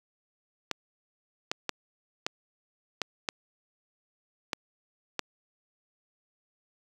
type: clicks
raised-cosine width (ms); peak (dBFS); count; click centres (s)
0.2; -11; 8; 0.713 / 1.515 / 1.693 / 2.265 / 3.017 / 3.288 / 4.532 / 5.193
effects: high-pass 150 Hz 12 dB/octave + 7-bit